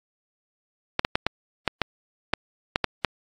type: clicks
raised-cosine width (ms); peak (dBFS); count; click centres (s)
0.3; -4; 10; 0.994 / 1.049 / 1.155 / 1.266 / 1.677 / 1.817 / 2.336 / 2.759 / 2.843 / 3.047
effects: AAC 48 kbps